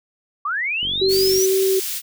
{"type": "linear sweep", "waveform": "sine", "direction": "up", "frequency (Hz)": [1108, 6080], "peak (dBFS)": -20, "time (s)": [0.45, 1.46], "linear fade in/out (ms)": 5}
{"type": "click train", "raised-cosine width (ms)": 3, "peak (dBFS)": -24, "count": 27, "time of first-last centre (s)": [0.83, 1.381], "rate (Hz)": 47.2}
{"type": "tone with vibrato", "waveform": "sine", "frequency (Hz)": 381.4, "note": "G4", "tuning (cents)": -47, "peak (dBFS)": -15, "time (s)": [1.01, 1.8], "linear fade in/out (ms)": 10, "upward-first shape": "sine", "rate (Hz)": 2, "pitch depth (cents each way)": 11}
{"type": "high-pass noise", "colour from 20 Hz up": "white", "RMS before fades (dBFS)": -26, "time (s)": [1.08, 2.02], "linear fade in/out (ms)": 50, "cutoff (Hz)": 2800, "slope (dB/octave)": 12}
{"effects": []}